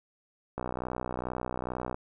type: click train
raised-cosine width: 1 ms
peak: -19 dBFS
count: 86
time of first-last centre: 0.58-1.944 s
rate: 62.3 Hz
effects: none